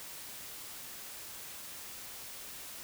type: silence
effects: white hiss -46 dBFS RMS until 2.83 s